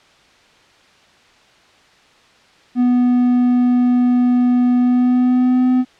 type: tone with pitch glide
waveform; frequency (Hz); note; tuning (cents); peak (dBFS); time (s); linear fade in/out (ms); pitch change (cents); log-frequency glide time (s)
triangle; 246.6 to 253.5; B3 to B3; -2 to +45; -9; 2.75-5.85; 50; +47; 4.78-5.7
effects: white hiss -50 dBFS RMS until 5.99 s + low-pass 4000 Hz 12 dB/octave